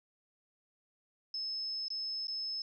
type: tone with dropouts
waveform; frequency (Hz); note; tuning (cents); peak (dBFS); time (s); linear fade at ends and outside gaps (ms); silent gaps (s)
sine; 5210; E8; -21; -35; 1.34-2.62; 2; 1.883-1.903 / 2.271-2.281
effects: none